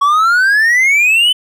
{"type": "exponential sweep", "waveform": "triangle", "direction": "up", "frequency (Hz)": [1108.7, 3061], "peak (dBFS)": -6, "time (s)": [0.01, 1.33], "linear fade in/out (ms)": 10, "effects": []}